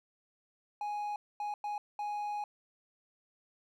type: tone bursts at uneven times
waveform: triangle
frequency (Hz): 830.6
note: G#5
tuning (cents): 0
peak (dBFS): -32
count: 4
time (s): 0.81-1.16 / 1.4-1.54 / 1.64-1.78 / 1.99-2.44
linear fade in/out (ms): 2
effects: none